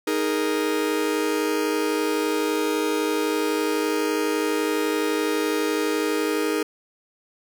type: chord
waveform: 45% pulse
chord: D# suspended fourth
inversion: none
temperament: just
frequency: 311.1 / 414.8 / 466.7 Hz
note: D#4 / G#4 / A#4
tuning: 0 / -2 / +2 cents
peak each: -25 / -26 / -27 dBFS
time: 0.07-6.63 s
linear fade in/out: 5 ms
effects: none